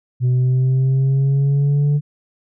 sine exponential sweep, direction up, 124.5 to 146.83 Hz, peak -10 dBFS, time 0.2-2.01 s, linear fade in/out 50 ms, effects tanh soft clip ceiling -12 dBFS

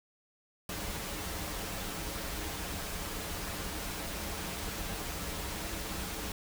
pink noise with comb filter, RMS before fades -38 dBFS, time 0.69-6.32 s, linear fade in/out 2 ms, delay 8 ms, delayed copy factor -0.55, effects none

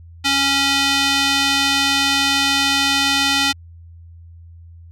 square tone with band-pass filter, 276.6 Hz, C#4, 4 cents flat, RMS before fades -17 dBFS, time 0.24-3.53 s, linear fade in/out 20 ms, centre 3600 Hz, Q 1.2, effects added 84 Hz sine -38 dBFS peak until 4.91 s

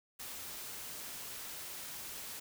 white noise, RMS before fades -45 dBFS, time 0.19-2.4 s, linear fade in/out 10 ms, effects none

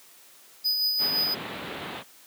square tone with tremolo, 4978 Hz, D#8, in tune, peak -22 dBFS, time 0.64-1.35 s, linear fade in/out 20 ms, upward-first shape sine, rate 5.8 Hz, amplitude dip 35%
pink low-pass noise, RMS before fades -34 dBFS, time 0.98-2.04 s, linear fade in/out 50 ms, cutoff 4000 Hz, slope 48 dB/octave
effects white hiss -53 dBFS RMS until 2.26 s + high-pass 200 Hz 12 dB/octave

